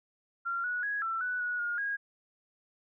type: tone with pitch steps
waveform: sine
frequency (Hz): 1380 / 1465 / 1663 / 1339 / 1485 / 1462 / 1425 / 1638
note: F6 / F#6 / G#6 / E6 / F#6 / F#6 / F6 / G#6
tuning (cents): -21 / -18 / +2 / +27 / +6 / -21 / +34 / -24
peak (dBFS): -30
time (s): 0.45-1.97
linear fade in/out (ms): 20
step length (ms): 190
effects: none